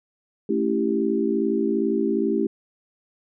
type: chord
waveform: sine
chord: A dominant seventh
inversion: none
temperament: equal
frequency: 220 / 277.2 / 329.6 / 392 Hz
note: A3 / C#4 / E4 / G4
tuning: 0 / 0 / 0 / 0 cents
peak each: -25 / -27 / -25 / -24 dBFS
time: 0.49-2.47 s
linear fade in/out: 5 ms
effects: none